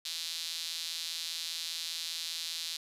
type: tone with high-pass filter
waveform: sawtooth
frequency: 165 Hz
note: E3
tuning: 2 cents sharp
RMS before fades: -38 dBFS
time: 0.05-2.77 s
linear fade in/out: 5 ms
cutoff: 4000 Hz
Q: 3
effects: resampled to 32000 Hz